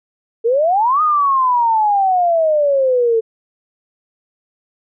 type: exponential two-way sweep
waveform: sine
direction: up then down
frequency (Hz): 442.7 to 1256 to 442.7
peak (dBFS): -11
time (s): 0.44-3.21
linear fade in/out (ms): 20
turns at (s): 1.02
effects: none

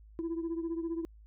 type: beating tone pair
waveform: sine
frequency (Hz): 329.6 / 344.6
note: E4 / F4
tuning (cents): 0 / -23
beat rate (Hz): 15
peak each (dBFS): -32 / -37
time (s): 0.19-1.05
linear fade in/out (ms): 0
effects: tanh soft clip ceiling -29 dBFS + added 53 Hz sine -52 dBFS peak until 1.26 s

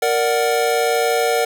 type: chord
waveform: square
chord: Bb augmented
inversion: none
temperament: equal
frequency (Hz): 466.2 / 587.3 / 740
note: Bb4 / D5 / F#5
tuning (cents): 0 / 0 / 0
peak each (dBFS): -19 / -23 / -21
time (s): 0.02-1.45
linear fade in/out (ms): 5
effects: none

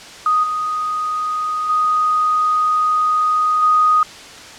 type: tone with level steps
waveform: sine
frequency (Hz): 1244.5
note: D#6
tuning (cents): 0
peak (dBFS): -12 / -18 / -13 / -10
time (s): 0.26-4.03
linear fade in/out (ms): 2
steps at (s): 0.43 / 1.69 / 3.62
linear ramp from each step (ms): 10
effects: white hiss -36 dBFS RMS until 4.58 s + low-pass 6000 Hz 12 dB/octave

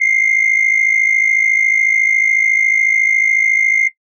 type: tone pair together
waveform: sine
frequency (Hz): 2086 / 2140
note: C7 / C7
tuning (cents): -6 / +38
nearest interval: unison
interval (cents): 44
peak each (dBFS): -12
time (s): 0-3.89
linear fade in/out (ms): 20
effects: noise-tail reverb RT60 0.1 s tail -17 dB re dry + tanh soft clip ceiling -6 dBFS

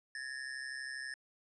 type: ring-modulated tone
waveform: square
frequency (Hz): 1756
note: A6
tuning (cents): -4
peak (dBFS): -38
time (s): 0.15-1.14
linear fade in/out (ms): 0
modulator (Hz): 66.2
effects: resampled to 24000 Hz

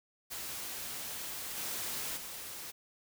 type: noise with level steps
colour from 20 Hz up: white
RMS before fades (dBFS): -41 / -38 / -44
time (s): 0.3-2.72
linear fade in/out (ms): 20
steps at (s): 1.56 / 2.16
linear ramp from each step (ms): 20
effects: none

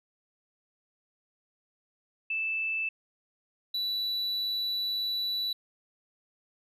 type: tone pair in turn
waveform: sine / triangle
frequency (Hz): 2637 / 3951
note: E7 / B7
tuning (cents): 0 / 0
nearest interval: perfect fifth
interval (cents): 700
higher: second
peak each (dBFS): -28 / -27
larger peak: second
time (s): 2.3-2.89 / 3.74-5.53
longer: second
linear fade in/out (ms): 5
effects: resampled to 32000 Hz

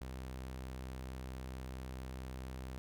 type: tone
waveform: sawtooth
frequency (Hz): 64.5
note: C2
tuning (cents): -24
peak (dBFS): -39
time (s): 0.01-2.78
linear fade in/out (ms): 0
effects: none

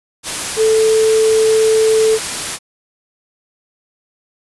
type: tone in noise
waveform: sine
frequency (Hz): 440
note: A4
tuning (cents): 0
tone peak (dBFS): -9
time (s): 0.56-2.19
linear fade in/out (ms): 50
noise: white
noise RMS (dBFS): -21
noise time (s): 0.23-2.59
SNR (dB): +9
effects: resampled to 24000 Hz

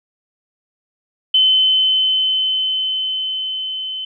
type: tone with level ramp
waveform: sine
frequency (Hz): 3054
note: G7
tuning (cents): -46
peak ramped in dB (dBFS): -9 to -23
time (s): 1.34-4.05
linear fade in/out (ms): 5
effects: none

